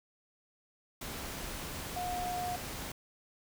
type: tone in noise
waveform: sine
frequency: 718 Hz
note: F5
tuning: 48 cents sharp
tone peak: -34 dBFS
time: 1.96-2.56 s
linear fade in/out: 5 ms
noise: pink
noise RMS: -41 dBFS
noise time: 1.01-2.92 s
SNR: +4 dB
effects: none